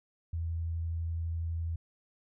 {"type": "tone with vibrato", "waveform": "sine", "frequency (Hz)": 82.9, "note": "E2", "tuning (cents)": 10, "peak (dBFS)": -31, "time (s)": [0.33, 1.76], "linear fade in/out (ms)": 5, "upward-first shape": "triangle", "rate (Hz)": 12, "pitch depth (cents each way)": 11, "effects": []}